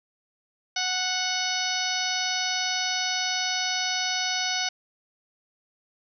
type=harmonic tone with a mistuned harmonic; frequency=740 Hz; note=F#5; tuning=in tune; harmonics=1 / 2 / 3 / 4 / 5 / 6 / 7 / 8; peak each=-33 / -33 / -33 / -33 / -33 / -33 / -33 / -33 dBFS; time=0.76-4.69 s; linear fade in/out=5 ms; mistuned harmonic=3; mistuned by=-16 cents; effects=none